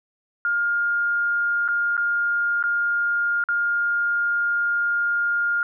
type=tone with dropouts; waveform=sine; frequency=1412 Hz; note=F6; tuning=19 cents sharp; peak=-19 dBFS; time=0.45-5.63 s; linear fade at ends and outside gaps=1 ms; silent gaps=1.679-1.686 / 1.968-1.977 / 2.627-2.638 / 3.439-3.487 s; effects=none